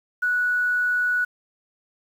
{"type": "tone", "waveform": "sine", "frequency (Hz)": 1472, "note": "F#6", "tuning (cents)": -9, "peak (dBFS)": -19, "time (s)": [0.22, 1.25], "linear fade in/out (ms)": 10, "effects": ["8-bit"]}